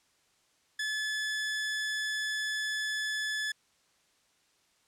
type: tone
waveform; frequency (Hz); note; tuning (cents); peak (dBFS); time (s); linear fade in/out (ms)
sawtooth; 1724; A6; -36; -27; 0.79-3.52; 5
effects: white hiss -69 dBFS RMS until 4.87 s + low-pass 8000 Hz 12 dB/octave